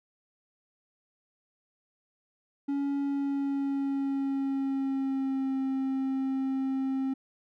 triangle tone with pitch glide, 280.6 to 266.5 Hz, C#4 to C4, +21 to +32 cents, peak -25 dBFS, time 2.68-7.14 s, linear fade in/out 10 ms, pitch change -89 cents, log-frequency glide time 3.01-5.58 s, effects none

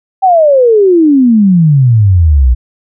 sine exponential sweep, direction down, 784 to 58.27 Hz, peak -3 dBFS, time 0.22-2.55 s, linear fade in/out 20 ms, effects none

